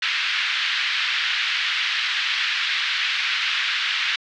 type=band-pass noise; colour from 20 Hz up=white; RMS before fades=-23 dBFS; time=0.02-4.16 s; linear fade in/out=5 ms; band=1500 to 3700 Hz; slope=24 dB/octave; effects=low-pass 6000 Hz 12 dB/octave